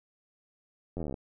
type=slowing click train; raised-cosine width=2 ms; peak=-23 dBFS; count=14; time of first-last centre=0.97-1.142 s; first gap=11 ms; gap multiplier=1.03; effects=none